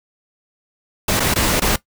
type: noise with dropouts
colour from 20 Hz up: pink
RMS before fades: -17 dBFS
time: 1.08-1.76 s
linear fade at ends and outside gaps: 5 ms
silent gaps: 1.197-1.202 / 1.341-1.358 / 1.599-1.618 s
effects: noise-tail reverb RT60 0.1 s tail -17 dB re dry